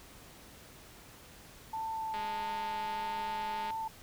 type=tone with vibrato; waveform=sine; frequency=885 Hz; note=A5; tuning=10 cents sharp; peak=-34 dBFS; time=1.73-3.88 s; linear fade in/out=5 ms; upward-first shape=triangle; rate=1.6 Hz; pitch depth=14 cents each way
type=click train; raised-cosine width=0.3 ms; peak=-28 dBFS; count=325; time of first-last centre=2.14-3.705 s; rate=207 Hz
effects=pink hiss -54 dBFS RMS until 4.02 s